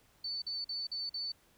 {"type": "tone bursts", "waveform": "sine", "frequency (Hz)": 4506, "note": "C#8", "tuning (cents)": 28, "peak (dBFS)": -35, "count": 5, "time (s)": [0.24, 1.32], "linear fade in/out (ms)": 5, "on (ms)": 180, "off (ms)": 45, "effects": ["pink hiss -67 dBFS RMS until 1.57 s"]}